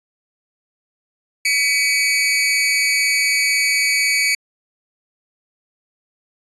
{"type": "tone with amplitude modulation", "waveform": "sawtooth", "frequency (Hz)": 2264, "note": "C#7", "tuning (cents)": 36, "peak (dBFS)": -8, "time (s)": [1.45, 4.35], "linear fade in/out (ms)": 5, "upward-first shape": "sine", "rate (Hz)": 262, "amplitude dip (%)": 75, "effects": ["resampled to 24000 Hz"]}